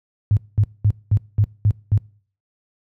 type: tone bursts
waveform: sine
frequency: 103.83 Hz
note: G#2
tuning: in tune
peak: -11 dBFS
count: 7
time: 0.31-1.976 s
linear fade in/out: 0 ms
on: 58 ms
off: 210 ms
effects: noise-tail reverb RT60 0.5 s tail -25 dB re dry + high-pass 60 Hz 12 dB/octave